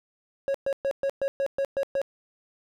triangle tone bursts, 550 Hz, C#5, 14 cents flat, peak -21 dBFS, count 9, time 0.48-2.016 s, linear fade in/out 0 ms, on 64 ms, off 120 ms, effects none

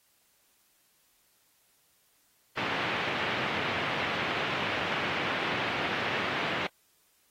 white band-pass noise, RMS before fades -32 dBFS, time 2.57-6.67 s, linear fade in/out 5 ms, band 100 to 2800 Hz, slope 24 dB/octave, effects white hiss -68 dBFS RMS until 7.3 s + AAC 48 kbps

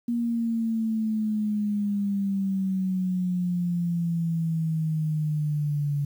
sine exponential sweep, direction down, 237.8 to 142.8 Hz, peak -23 dBFS, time 0.08-6.05 s, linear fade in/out 5 ms, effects 9-bit

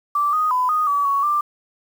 sine tone with pitch steps, 1168 / 1244 / 1004 / 1239 / 1144 / 1116 / 1184 Hz, D6 / D#6 / B5 / D#6 / D6 / C#6 / D6, -10 / -1 / +28 / -8 / -46 / +11 / +14 cents, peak -16 dBFS, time 0.15-1.41 s, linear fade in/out 5 ms, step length 180 ms, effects 7-bit

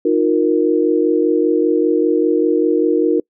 sine chord, Eb suspended second, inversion none, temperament equal with one note detuned, 311.1 / 356.2 / 466.2 Hz, Eb4 / F4 / Bb4, 0 / +34 / 0 cents, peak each -16 dBFS, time 0.05-3.2 s, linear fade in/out 5 ms, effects noise-tail reverb RT60 0.1 s tail -26 dB re dry

